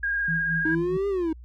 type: tone with vibrato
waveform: sine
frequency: 1625 Hz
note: G#6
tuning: 38 cents flat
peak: -23 dBFS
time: 0.03-0.75 s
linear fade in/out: 5 ms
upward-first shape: sine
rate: 19 Hz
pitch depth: 26 cents each way
type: tone with tremolo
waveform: sine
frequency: 163.9 Hz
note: E3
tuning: 10 cents flat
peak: -26 dBFS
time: 0.28-0.97 s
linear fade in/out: 2 ms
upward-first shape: sine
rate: 4.6 Hz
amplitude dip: 80%
type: exponential two-way sweep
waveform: triangle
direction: up then down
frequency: 311.1 to 406.6 to 311.1 Hz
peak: -21 dBFS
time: 0.65-1.33 s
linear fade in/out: 5 ms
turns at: 1.08 s
effects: added 60 Hz sine -41 dBFS peak until 1.44 s